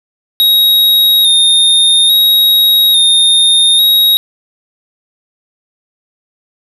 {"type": "tone with vibrato", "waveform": "square", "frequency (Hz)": 3729, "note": "A#7", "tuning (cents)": 0, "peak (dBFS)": -6, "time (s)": [0.4, 4.17], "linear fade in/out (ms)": 0, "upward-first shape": "square", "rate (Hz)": 0.59, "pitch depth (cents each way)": 30, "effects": ["7-bit"]}